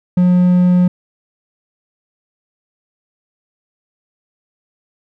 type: tone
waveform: triangle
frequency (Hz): 179.5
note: F3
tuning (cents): +48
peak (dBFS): -6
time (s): 0.17-0.88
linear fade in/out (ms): 5
effects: none